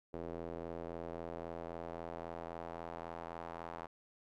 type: tone with band-pass filter sweep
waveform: square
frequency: 41.87 Hz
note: E1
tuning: 28 cents sharp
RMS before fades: -45 dBFS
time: 0.13-3.87 s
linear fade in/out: 10 ms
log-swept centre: 460 to 900 Hz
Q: 1.6
effects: none